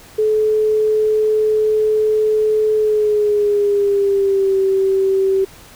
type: tone with pitch glide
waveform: sine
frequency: 430.6 to 385.8 Hz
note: A4 to G4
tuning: -37 to -28 cents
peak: -12 dBFS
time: 0.18-5.45 s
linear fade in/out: 10 ms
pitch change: -191 cents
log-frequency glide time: 2.76-4.58 s
effects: pink hiss -42 dBFS RMS until 5.75 s